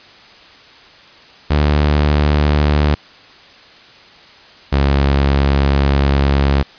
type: tone pair in turn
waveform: sawtooth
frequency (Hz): 74 / 69.51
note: D2 / C#2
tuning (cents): +14 / +5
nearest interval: minor second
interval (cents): 109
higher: first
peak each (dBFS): -7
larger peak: neither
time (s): 1.5-2.95 / 4.72-6.63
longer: second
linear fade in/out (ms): 10
effects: white hiss -42 dBFS RMS until 6.78 s + resampled to 11025 Hz